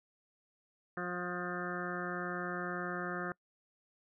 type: harmonic tone with a mistuned harmonic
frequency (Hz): 178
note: F3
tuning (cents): +33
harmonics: 1 / 2 / 3 / 4 / 6 / 7 / 8 / 9 / 10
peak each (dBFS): -42 / -42 / -46 / -46 / -50 / -43 / -45 / -45 / -46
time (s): 0.97-3.32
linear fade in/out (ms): 2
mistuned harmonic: 9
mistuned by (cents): -23
effects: noise-tail reverb RT60 0.1 s tail -25 dB re dry